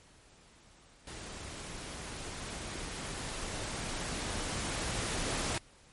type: noise with level ramp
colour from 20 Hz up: pink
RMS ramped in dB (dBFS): -45 to -33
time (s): 1.07-5.58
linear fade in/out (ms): 2
effects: pink hiss -60 dBFS RMS until 5.92 s + MP3 48 kbps